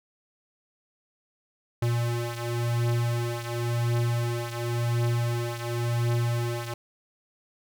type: beating tone pair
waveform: square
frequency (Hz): 118.3 / 119.23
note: A#2 / A#2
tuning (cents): +26 / +39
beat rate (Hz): 0.93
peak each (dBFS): -27 / -31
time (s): 1.82-6.74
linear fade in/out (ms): 5
effects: none